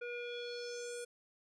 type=tone with low-pass filter sweep; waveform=square; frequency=481.5 Hz; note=B4; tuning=44 cents flat; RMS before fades=-43 dBFS; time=0.01-1.05 s; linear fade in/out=10 ms; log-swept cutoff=2000 to 9500 Hz; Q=4; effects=none